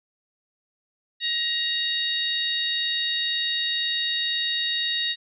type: harmonic tone with a mistuned harmonic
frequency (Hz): 942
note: A#5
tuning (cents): +18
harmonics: 2 / 3 / 4 / 5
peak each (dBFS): -30 / -33 / -25 / -34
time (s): 1.2-5.16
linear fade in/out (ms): 50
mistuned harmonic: 5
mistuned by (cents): -110
effects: none